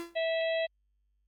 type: tone with exponential decay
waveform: 45% pulse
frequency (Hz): 339.8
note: F4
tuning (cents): -47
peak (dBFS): -33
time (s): 0-0.21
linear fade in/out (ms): 0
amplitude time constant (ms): 45
type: harmonic tone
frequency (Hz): 654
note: E5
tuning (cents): -14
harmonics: 1 / 3 / 4 / 5 / 6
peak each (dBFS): -28 / -38 / -40 / -42 / -44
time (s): 0.15-0.67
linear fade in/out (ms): 20
effects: added 50 Hz sine -70 dBFS peak until 1.27 s + Opus 24 kbps